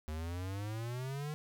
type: exponential sweep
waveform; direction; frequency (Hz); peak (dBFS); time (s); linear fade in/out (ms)
square; up; 75.6 to 154.1; -38; 0.08-1.34; 0
effects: none

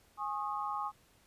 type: chord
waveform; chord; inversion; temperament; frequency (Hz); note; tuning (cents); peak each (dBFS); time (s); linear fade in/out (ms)
sine; Ab suspended fourth; none; equal with one note detuned; 830.6 / 1085.3 / 1244.5; Ab5 / Db6 / Eb6; 0 / -37 / 0; -38 / -38 / -39; 0.17-0.92; 50
effects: pink hiss -66 dBFS RMS until 1.26 s + resampled to 32000 Hz

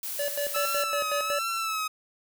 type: noise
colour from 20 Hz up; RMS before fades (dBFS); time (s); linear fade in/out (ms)
blue; -34; 0.03-0.83; 2
type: tone with tremolo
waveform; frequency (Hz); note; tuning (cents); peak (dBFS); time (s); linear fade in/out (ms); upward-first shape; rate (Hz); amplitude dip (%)
square; 576; D5; -34; -28; 0.19-1.39; 5; square; 5.4; 80
type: tone with vibrato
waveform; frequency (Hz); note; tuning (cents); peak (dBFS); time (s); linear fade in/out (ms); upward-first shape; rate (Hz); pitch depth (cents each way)
sawtooth; 1308; E6; -14; -24; 0.54-1.88; 10; sine; 1.3; 59
effects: none

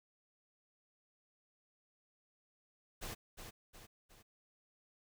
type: noise with echo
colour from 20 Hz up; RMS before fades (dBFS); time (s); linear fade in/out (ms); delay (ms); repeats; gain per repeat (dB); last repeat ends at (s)
pink; -44; 3.01-3.15; 20; 360; 3; -6; 4.23
effects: none

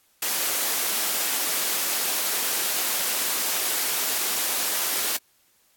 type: high-pass noise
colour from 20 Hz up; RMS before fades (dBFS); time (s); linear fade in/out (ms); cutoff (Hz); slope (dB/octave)
white; -25; 0.22-5.17; 5; 290; 12
effects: white hiss -63 dBFS RMS until 5.76 s + AAC 64 kbps

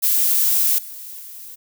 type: noise with level steps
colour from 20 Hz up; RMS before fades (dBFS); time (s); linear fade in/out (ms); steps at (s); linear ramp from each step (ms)
violet; -17 / -35 / -37; 0.02-1.56; 20; 0.78 / 1.2; 5
effects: none

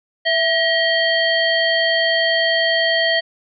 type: harmonic tone with a mistuned harmonic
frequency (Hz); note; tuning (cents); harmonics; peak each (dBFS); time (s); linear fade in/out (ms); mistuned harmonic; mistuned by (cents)
635; D#5; +35; 1 / 3 / 5 / 7; -19 / -18 / -21 / -24; 0.25-3.21; 20; 1; +72
effects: none

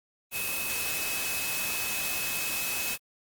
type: tone in noise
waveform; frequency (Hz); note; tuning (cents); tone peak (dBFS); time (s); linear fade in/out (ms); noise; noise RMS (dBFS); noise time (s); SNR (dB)
sine; 2573; E7; -43; -34; 0.31-2.98; 50; white; -32; 0.31-2.98; -5
effects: Opus 24 kbps

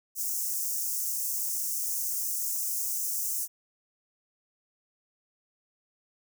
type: high-pass noise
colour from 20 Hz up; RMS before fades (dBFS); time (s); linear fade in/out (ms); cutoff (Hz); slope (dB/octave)
white; -31; 0.15-3.48; 50; 5700; 48
effects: none

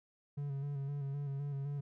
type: tone with vibrato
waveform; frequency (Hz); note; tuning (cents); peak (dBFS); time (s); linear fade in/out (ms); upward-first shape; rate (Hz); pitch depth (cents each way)
triangle; 140.7; C#3; +26; -34; 0.37-1.81; 10; square; 3.9; 34
effects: none

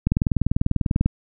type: click train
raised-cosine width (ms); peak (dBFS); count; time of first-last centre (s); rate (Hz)
5; -6; 21; 0.07-1.06; 20.2
effects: none

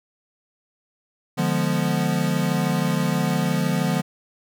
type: chord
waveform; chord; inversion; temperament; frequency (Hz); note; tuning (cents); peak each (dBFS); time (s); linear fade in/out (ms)
square; D diminished seventh; none; equal with one note detuned; 148.45 / 174.61 / 207.7 / 246.9; D3 / F3 / Ab3 / Cb4; +19 / 0 / 0 / 0; -26 / -24 / -28 / -28; 1.37-4.02; 20
effects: none

